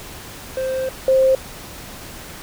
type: tone pair in turn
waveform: triangle / sine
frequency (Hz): 523.3 / 526.9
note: C5 / C5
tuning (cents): 0 / +12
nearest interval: unison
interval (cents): 12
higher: second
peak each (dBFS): -18 / -11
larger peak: second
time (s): 0.57-0.89 / 1.08-1.35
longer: first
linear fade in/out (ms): 2
effects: pink hiss -36 dBFS RMS until 2.42 s